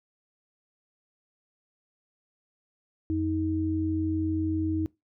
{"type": "tone pair together", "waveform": "sine", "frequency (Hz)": [88.73, 316.2], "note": ["F2", "D#4"], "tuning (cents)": [28, 28], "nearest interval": "octave + minor seventh", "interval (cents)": 2200, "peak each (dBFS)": [-30, -26], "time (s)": [3.1, 4.86], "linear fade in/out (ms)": 0, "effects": ["noise-tail reverb RT60 0.2 s tail -22 dB re dry"]}